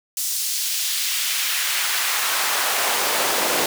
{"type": "noise with high-pass filter sweep", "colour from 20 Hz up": "pink", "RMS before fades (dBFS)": -22, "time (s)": [0.17, 3.66], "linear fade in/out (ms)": 2, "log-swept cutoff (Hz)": [6100, 390], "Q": 0.96, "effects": []}